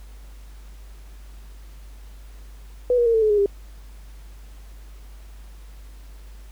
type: tone with pitch steps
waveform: sine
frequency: 493.9 / 477.1 / 460.8 / 445.1 / 430 / 415.3 / 401.2 Hz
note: B4 / A#4 / A#4 / A4 / A4 / G#4 / G4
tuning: 0 / +40 / -20 / +20 / -40 / 0 / +40 cents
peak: -15 dBFS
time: 2.9-3.46 s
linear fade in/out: 2 ms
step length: 80 ms
effects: added 50 Hz sine -39 dBFS peak until 6.51 s + pink hiss -54 dBFS RMS until 6.51 s